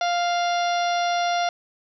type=harmonic tone with a mistuned harmonic; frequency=698.5 Hz; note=F5; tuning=in tune; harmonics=1 / 2 / 3 / 4 / 5 / 6 / 7 / 8; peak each=-21 / -30 / -34 / -36 / -34 / -37 / -41 / -37 dBFS; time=0.01-1.49 s; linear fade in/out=2 ms; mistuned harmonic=8; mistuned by=+15 cents; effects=none